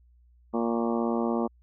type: harmonic tone with a mistuned harmonic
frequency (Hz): 116.54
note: A#2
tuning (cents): 0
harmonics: 2 / 3 / 4 / 5 / 6 / 7 / 8 / 9 / 10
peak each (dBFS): -27 / -31 / -33 / -35 / -37 / -38 / -39 / -40 / -41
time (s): 0.53-1.48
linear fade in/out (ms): 20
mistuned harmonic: 9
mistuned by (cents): +62
effects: added 60 Hz sine -56 dBFS peak until 1.62 s